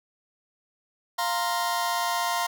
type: chord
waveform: sawtooth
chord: F suspended fourth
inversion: none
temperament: just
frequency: 698.5 / 931.3 / 1047.7 Hz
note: F5 / Bb5 / C6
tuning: 0 / -2 / +2 cents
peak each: -25 dBFS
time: 1.18-2.47 s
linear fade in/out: 10 ms
effects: none